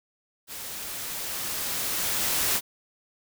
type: noise with level ramp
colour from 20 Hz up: white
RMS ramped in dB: -38 to -24 dBFS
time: 0.47-2.61 s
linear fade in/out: 50 ms
effects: none